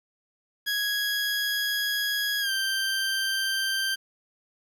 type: tone with pitch glide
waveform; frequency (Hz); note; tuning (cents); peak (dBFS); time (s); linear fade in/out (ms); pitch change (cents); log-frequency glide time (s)
20% pulse; 1661.2 to 1568.9; G#6 to G6; 0 to +1; -20; 0.66-3.96; 20; -99; 2.4-2.5
effects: 9-bit